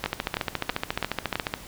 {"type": "two click trains", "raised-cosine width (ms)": 0.3, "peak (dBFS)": [-9, -9], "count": [5, 22], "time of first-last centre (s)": [[0.04, 1.356], [0.06, 1.539]], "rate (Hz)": [3.04, 14.2], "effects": ["pink hiss -44 dBFS RMS until 1.67 s"]}